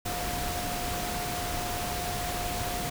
sine tone in noise, 711 Hz, F5, 31 cents sharp, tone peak -35 dBFS, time 0.05-2.9 s, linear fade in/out 10 ms, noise pink, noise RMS -33 dBFS, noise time 0.05-2.9 s, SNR -5 dB, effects none

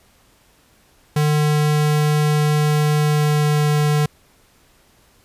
square tone with pitch glide, 150.2 to 149.16 Hz, D3 to D3, +39 to +27 cents, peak -15 dBFS, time 1.16-4.06 s, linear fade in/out 5 ms, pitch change -12 cents, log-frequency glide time 2.9-3.66 s, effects pink hiss -55 dBFS RMS until 5.24 s + resampled to 32000 Hz

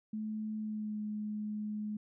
sine tone with pitch glide, 215.7 to 211.4 Hz, A3 to G#3, -34 to +31 cents, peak -35 dBFS, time 0.13-1.97 s, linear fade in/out 5 ms, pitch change -35 cents, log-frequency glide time 0.58-1 s, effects none

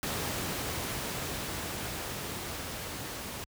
pink noise with level ramp, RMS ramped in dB -33 to -39 dBFS, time 0.03-3.44 s, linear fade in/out 0 ms, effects high-pass 60 Hz 12 dB/octave

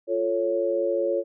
sine chord, F augmented, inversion none, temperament equal, 349.2 / 440 / 554.4 Hz, F4 / A4 / C#5, 0 / 0 / 0 cents, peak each -27 / -28 / -24 dBFS, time 0.07-1.24 s, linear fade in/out 50 ms, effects none

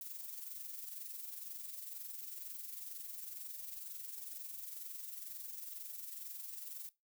violet noise with amplitude modulation, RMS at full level -45 dBFS, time 0.01-6.89 s, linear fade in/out 2 ms, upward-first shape sine, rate 22.1 Hz, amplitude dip 50%, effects noise-tail reverb RT60 0.2 s tail -18 dB re dry

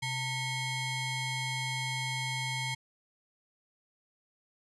25% pulse ring-modulated tone, 1030 Hz, C6, 28 cents flat, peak -25 dBFS, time 0.02-2.75 s, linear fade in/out 10 ms, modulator 1160 Hz, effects resampled to 24000 Hz

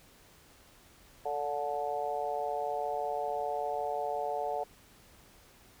harmonic tone with a mistuned harmonic, 145.2 Hz, D3, 19 cents flat, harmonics 3 / 4 / 5 / 6, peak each -38 / -37 / -34 / -39 dBFS, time 1.25-4.64 s, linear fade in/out 10 ms, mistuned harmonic 3, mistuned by +25 cents, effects pink hiss -59 dBFS RMS until 5.8 s

